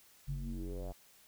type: tone with low-pass filter sweep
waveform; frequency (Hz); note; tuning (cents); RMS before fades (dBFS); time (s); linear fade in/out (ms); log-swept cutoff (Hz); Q
square; 45.5; F#1; -28; -40; 0.27-0.93; 20; 130 to 730; 5
effects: white hiss -63 dBFS RMS until 1.27 s